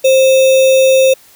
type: tone with sample-and-hold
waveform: sine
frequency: 528 Hz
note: C5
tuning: 16 cents sharp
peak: -5 dBFS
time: 0.04-1.14 s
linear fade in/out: 10 ms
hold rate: 3150 Hz
effects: white hiss -44 dBFS RMS until 1.35 s